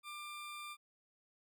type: tone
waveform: 20% pulse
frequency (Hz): 1191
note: D6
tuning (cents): +24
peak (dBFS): -40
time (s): 0.03-0.77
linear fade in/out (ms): 50
effects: none